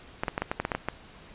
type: clicks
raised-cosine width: 0.5 ms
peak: -12 dBFS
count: 10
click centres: 0.235 / 0.282 / 0.379 / 0.42 / 0.515 / 0.6 / 0.651 / 0.718 / 0.75 / 0.886 s
effects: pink hiss -50 dBFS RMS until 1.34 s + resampled to 8000 Hz